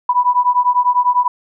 sine beating tone pair, 981 / 991 Hz, B5 / B5, -12 / +6 cents, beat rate 10 Hz, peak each -14 dBFS, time 0.09-1.28 s, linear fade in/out 5 ms, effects none

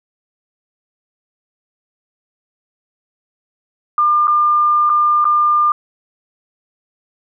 sine tone with dropouts, 1200 Hz, D6, 37 cents sharp, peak -10 dBFS, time 3.98-5.72 s, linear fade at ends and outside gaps 2 ms, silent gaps 4.272-4.279 / 4.895-4.899 / 5.244-5.252 s, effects none

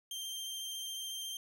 sawtooth tone with vibrato, 3160 Hz, G7, 13 cents sharp, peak -36 dBFS, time 0.11-1.37 s, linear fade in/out 2 ms, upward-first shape triangle, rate 14 Hz, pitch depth 16 cents each way, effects none

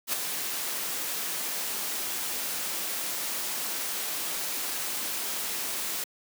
white noise with ADSR envelope, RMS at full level -26 dBFS, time 0.07-6.04 s, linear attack 61 ms, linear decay 9 ms, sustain -6 dB, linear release 3 ms, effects high-pass 200 Hz 12 dB/octave

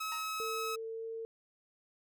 sawtooth tone, 1285 Hz, E6, 45 cents flat, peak -32 dBFS, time 0-0.76 s, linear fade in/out 10 ms
sawtooth tone with exponential decay, 932.3 Hz, A#5, in tune, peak -38 dBFS, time 0.12-0.36 s, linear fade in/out 0 ms, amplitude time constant 51 ms
sine tone with pitch glide, 449.1 to 452 Hz, A4 to A4, +35 to +47 cents, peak -38 dBFS, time 0.4-1.25 s, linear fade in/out 0 ms, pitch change +12 cents, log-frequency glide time 0.9-1.06 s
effects none

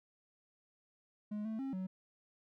triangle tone with pitch steps, 209.8 / 220.4 / 269.2 / 187.2 Hz, G#3 / A3 / C4 / F#3, +18 / +3 / +49 / +20 cents, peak -35 dBFS, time 1.31-1.87 s, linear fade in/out 10 ms, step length 140 ms, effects none

